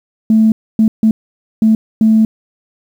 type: tone bursts at uneven times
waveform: sine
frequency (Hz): 220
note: A3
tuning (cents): 0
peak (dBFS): -5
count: 5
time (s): 0.3-0.52 / 0.79-0.88 / 1.03-1.11 / 1.62-1.75 / 2.01-2.25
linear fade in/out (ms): 2
effects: tanh soft clip ceiling -1 dBFS + 7-bit